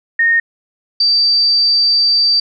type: tone pair in turn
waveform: sine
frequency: 1846 / 4652 Hz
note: A#6 / D8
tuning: -17 / -17 cents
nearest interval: octave + major third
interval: 1600 cents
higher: second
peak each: -9 dBFS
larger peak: neither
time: 0.19-0.4 / 1-2.4 s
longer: second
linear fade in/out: 5 ms
effects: none